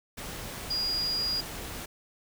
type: tone in noise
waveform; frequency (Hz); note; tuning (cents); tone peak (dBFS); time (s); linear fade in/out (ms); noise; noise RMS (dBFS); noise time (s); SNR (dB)
sine; 4860; D#8; -42; -27; 0.7-1.41; 10; pink; -39; 0.17-1.86; +9
effects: none